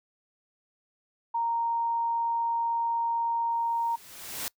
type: tone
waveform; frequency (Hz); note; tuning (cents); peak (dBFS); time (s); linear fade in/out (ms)
sine; 929; A#5; -6; -25; 1.34-3.96; 10
type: noise with exponential growth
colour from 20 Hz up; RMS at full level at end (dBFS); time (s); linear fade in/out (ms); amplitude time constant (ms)
white; -32; 3.51-4.48; 0; 210
effects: noise-tail reverb RT60 0.1 s tail -24 dB re dry